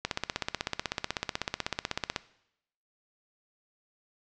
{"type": "click train", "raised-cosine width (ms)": 0.2, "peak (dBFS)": -11, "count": 35, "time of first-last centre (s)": [0.05, 2.162], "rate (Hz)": 16.1, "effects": ["noise-tail reverb RT60 0.8 s tail -18 dB re dry", "low-pass 7000 Hz 12 dB/octave"]}